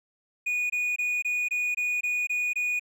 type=tone bursts; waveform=triangle; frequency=2462 Hz; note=D#7; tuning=19 cents flat; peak=-23 dBFS; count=9; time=0.46-2.796 s; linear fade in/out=10 ms; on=240 ms; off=22 ms; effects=none